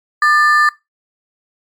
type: ring-modulated tone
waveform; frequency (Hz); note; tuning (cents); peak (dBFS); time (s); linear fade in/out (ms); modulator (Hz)
triangle; 1484; F#6; +5; -4; 0.22-0.69; 2; 281
effects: noise-tail reverb RT60 0.2 s tail -19 dB re dry + MP3 96 kbps